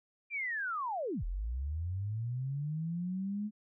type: linear two-way sweep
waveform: sine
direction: down then up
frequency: 2411 to 38.89 to 214.2 Hz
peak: -33 dBFS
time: 0.3-3.51 s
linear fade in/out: 50 ms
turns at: 1.24 s
effects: none